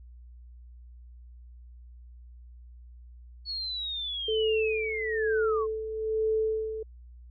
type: linear sweep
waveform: sine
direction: down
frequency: 4416 to 1046.5 Hz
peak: -31 dBFS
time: 3.45-5.67 s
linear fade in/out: 50 ms
type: tone with tremolo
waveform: sine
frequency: 438.3 Hz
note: A4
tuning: 7 cents flat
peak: -23 dBFS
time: 4.28-6.83 s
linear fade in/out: 5 ms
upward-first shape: sine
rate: 1.1 Hz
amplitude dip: 65%
effects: added 60 Hz sine -46 dBFS peak until 7.3 s